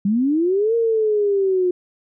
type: linear two-way sweep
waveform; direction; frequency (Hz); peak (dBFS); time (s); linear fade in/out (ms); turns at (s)
sine; up then down; 190.6 to 466.2 to 356.4; -15; 0.05-1.71; 5; 0.75
effects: none